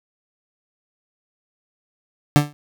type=tone with exponential decay; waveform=30% pulse; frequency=146.83 Hz; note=D3; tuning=in tune; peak=-4 dBFS; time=2.36-2.53 s; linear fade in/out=0 ms; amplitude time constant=36 ms; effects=none